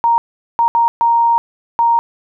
sine tone bursts at uneven times, 932.3 Hz, A#5, in tune, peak -9 dBFS, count 5, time 0.04-0.18 / 0.59-0.68 / 0.75-0.88 / 1.01-1.38 / 1.79-1.99 s, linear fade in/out 0 ms, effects none

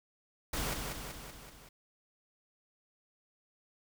pink noise with echo, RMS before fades -35 dBFS, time 0.53-0.74 s, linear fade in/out 5 ms, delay 190 ms, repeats 5, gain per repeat -4 dB, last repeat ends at 1.69 s, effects none

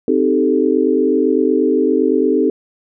sine chord, A half-diminished seventh, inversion first, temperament equal, 261.6 / 311.1 / 392 / 440 Hz, C4 / Eb4 / G4 / A4, 0 / 0 / 0 / 0 cents, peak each -17 dBFS, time 0.08-2.5 s, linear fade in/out 2 ms, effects none

